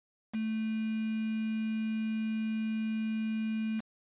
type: tone with quantisation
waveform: sine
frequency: 220 Hz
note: A3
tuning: in tune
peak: -30 dBFS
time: 0.33-3.81 s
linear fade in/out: 20 ms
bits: 7
effects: resampled to 8000 Hz